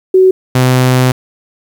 sine / sawtooth tone pair in turn, 374.9 / 127.66 Hz, F#4 / C3, +23 / -42 cents, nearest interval octave + perfect fifth, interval 1865 cents, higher first, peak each -3 dBFS, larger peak neither, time 0.14-0.31 / 0.55-1.12 s, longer second, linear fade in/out 5 ms, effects 7-bit

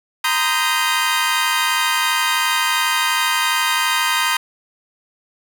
20% pulse chord, C minor seventh, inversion third, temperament equal with one note detuned, 932.3 / 1024.4 / 1244.5 / 1568 Hz, Bb5 / C6 / Eb6 / G6, 0 / -37 / 0 / 0 cents, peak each -17 dBFS, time 0.24-4.37 s, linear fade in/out 5 ms, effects none

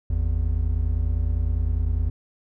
triangle tone pair together, 52.52 / 82.41 Hz, G#1 / E2, +20 / 0 cents, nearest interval minor sixth, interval 780 cents, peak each -21 dBFS, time 0.1-2.1 s, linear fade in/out 5 ms, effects none

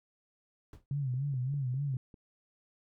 brown noise with exponential decay, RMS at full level -42 dBFS, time 0.73-0.86 s, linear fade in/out 2 ms, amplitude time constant 27 ms
sine tone with vibrato, 134 Hz, C3, 42 cents sharp, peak -30 dBFS, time 0.91-1.97 s, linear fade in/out 2 ms, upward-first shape sine, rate 3.5 Hz, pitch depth 130 cents each way
click train, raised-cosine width 3 ms, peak -40 dBFS, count 6, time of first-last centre 1.14-2.142 s, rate 4.99 Hz
effects none

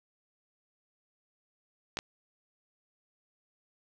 clicks, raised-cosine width 0.2 ms, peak -16 dBFS, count 2, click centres 1.971 / 1.989 s, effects none

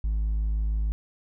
triangle tone with hard clipping, 53.2 Hz, G#1, 42 cents sharp, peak -22 dBFS, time 0.04-0.92 s, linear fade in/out 0 ms, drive 1 dB, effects none

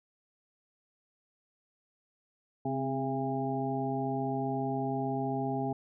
harmonic tone with a mistuned harmonic, 135.2 Hz, C#3, 43 cents flat, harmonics 1 / 2 / 3 / 5 / 6, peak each -36 / -34 / -37 / -38 / -36 dBFS, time 2.65-5.73 s, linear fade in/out 5 ms, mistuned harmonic 2, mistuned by -46 cents, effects none

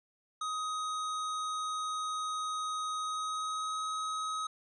square tone with pitch glide, 1256 to 1268.4 Hz, D#6 to D#6, +16 to +33 cents, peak -34 dBFS, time 0.41-4.47 s, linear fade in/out 5 ms, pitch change +17 cents, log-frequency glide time 2.98-3.83 s, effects resampled to 22050 Hz

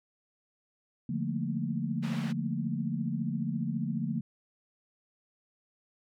sine chord, Bb major seventh, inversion first, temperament just, 145.68 / 174.81 / 218.5 / 233.1 Hz, D3 / F3 / A3 / Bb3, -14 / +2 / -12 / 0 cents, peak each -35 dBFS, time 1.09-4.21 s, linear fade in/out 5 ms
white band-pass noise, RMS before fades -45 dBFS, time 2.02-2.33 s, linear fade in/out 20 ms, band 300 to 2600 Hz, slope 12 dB/octave
effects none

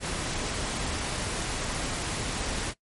pink noise, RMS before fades -31 dBFS, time 0-2.74 s, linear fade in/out 50 ms, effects noise-tail reverb RT60 0.1 s tail -18 dB re dry + MP3 48 kbps

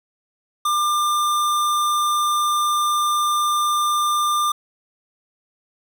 square tone, 1196 Hz, D6, 31 cents sharp, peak -18 dBFS, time 0.65-4.52 s, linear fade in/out 5 ms, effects none

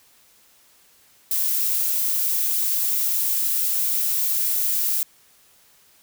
violet noise, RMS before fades -22 dBFS, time 1.31-5.03 s, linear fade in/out 2 ms, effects white hiss -56 dBFS RMS until 6.02 s

